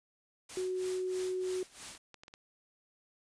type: noise with tremolo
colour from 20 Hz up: white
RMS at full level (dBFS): -44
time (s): 0.49-1.98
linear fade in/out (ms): 5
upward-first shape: sine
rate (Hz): 3.1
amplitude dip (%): 85
type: tone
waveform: sine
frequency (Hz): 370.1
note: F#4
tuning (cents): 0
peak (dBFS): -32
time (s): 0.57-1.63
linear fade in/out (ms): 2
type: clicks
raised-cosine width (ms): 0.2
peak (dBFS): -33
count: 5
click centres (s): 1.95 / 2.143 / 2.235 / 2.281 / 2.339
effects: resampled to 22050 Hz